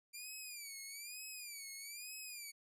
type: tone with vibrato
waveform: 10% pulse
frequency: 2359 Hz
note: D7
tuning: 7 cents sharp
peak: -38 dBFS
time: 0.13-2.52 s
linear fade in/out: 20 ms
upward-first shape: sine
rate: 1.1 Hz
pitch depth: 140 cents each way
effects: resampled to 32000 Hz